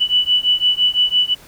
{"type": "beating tone pair", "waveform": "sine", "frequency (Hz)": [2964, 2969.9], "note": ["F#7", "F#7"], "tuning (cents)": [2, 6], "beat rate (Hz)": 5.9, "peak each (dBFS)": -16, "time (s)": [0, 1.35], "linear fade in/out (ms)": 20, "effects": ["pink hiss -44 dBFS RMS until 1.47 s"]}